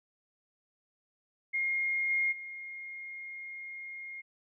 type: tone with level steps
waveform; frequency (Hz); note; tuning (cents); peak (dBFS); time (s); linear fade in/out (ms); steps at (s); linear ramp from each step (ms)
sine; 2136; C7; +35; -28 / -26 / -40; 1.53-4.22; 20; 2.09 / 2.31; 20
effects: none